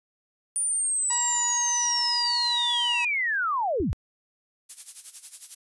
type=linear sweep; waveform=sine; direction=down; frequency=9397 to 36.71 Hz; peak=-23 dBFS; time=0.56-3.93 s; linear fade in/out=0 ms
type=harmonic tone; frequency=959 Hz; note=A#5; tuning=49 cents sharp; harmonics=1 / 2 / 3 / 4 / 5 / 6 / 7 / 8 / 9 / 10; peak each=-30 / -36 / -40 / -42 / -44 / -46 / -47 / -48 / -49 / -50 dBFS; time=1.1-3.05 s; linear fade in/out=5 ms
type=tone with exponential decay; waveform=sine; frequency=80.7 Hz; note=E2; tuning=36 cents flat; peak=-25 dBFS; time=3.8-3.88 s; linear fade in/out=0 ms; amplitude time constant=17 ms
type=noise with tremolo; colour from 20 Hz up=violet; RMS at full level=-34 dBFS; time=4.69-5.55 s; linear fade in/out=10 ms; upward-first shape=sine; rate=11 Hz; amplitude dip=80%
effects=resampled to 24000 Hz